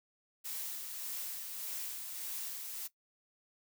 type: noise with tremolo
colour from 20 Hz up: blue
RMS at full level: -40 dBFS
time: 0.44-2.88 s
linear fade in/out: 20 ms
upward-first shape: sine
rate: 1.7 Hz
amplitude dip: 35%
effects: noise-tail reverb RT60 0.1 s tail -17 dB re dry